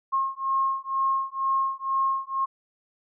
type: beating tone pair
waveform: sine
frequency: 1075 / 1077.1 Hz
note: C6 / C6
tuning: +47 / +50 cents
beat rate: 2.1 Hz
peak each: -26 dBFS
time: 0.12-2.46 s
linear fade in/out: 20 ms
effects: none